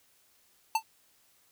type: tone with exponential decay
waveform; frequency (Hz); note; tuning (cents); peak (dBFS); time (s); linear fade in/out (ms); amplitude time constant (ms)
square; 890; A5; +20; -21; 0.75-0.83; 5; 16
effects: white hiss -66 dBFS RMS until 1.51 s